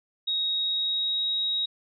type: tone with pitch glide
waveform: sine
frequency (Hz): 3774 to 3798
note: A#7 to A#7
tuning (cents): +21 to +32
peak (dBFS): -24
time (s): 0.27-1.66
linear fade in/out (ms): 10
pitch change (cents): +11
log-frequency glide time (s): 0.5-1.25
effects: none